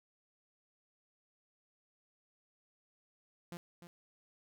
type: tone with echo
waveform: sawtooth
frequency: 173 Hz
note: F3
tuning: 16 cents flat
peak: -39 dBFS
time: 3.52-3.57 s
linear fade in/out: 0 ms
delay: 300 ms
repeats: 1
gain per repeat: -9 dB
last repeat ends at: 3.87 s
effects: none